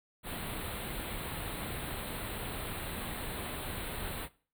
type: band-stop noise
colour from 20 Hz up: pink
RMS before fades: -39 dBFS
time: 0.23-4.29 s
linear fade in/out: 50 ms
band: 4200 to 8200 Hz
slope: 96 dB/octave
effects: noise-tail reverb RT60 0.4 s tail -19 dB re dry